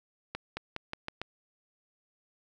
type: accelerating click train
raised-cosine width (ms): 0.3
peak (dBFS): -19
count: 6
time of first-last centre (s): 0.35-1.216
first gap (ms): 220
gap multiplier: 0.88
effects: none